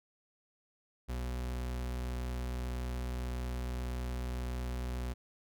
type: tone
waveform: 40% pulse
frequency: 61.74 Hz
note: B1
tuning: in tune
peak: -34 dBFS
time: 1.08-5.14 s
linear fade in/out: 20 ms
effects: none